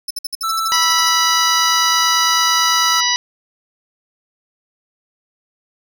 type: tone bursts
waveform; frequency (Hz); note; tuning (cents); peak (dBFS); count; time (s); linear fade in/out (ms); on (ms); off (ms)
sawtooth; 5274; E8; 0; -18; 13; 0.08-1.09; 5; 26; 56
type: tone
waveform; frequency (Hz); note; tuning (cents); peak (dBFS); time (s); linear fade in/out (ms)
square; 1323; E6; +6; -18; 0.43-3.01; 10
type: harmonic tone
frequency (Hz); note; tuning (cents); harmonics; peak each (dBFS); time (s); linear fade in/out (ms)
980; B5; -14; 1 / 2 / 3 / 4 / 5 / 6; -22 / -21 / -22 / -21 / -20 / -21; 0.72-3.16; 0
effects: none